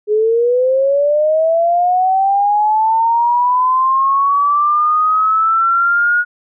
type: linear sweep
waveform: sine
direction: up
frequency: 415.3 to 1450 Hz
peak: -10 dBFS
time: 0.07-6.25 s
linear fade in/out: 50 ms
effects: none